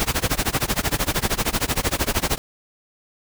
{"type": "noise with tremolo", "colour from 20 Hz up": "pink", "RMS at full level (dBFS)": -19, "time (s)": [0, 2.38], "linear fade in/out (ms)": 0, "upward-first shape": "sine", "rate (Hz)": 13, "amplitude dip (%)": 95, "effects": []}